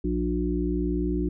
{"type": "harmonic tone", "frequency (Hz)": 59.8, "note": "A#1", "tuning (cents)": 45, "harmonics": [1, 3, 5, 6], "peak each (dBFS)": [-28, -30, -28, -30], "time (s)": [0.04, 1.29], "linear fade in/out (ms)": 5, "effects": []}